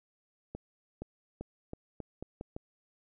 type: accelerating click train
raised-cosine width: 2 ms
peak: -26 dBFS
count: 8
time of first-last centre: 0.55-2.564 s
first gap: 470 ms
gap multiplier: 0.83
effects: none